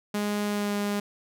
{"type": "tone with pitch glide", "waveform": "sawtooth", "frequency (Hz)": [206.9, 204.4], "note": ["G#3", "G#3"], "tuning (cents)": [-6, -27], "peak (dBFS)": -22, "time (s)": [0.14, 1], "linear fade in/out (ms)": 5, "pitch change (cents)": -21, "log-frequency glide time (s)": [0.45, 0.75], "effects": []}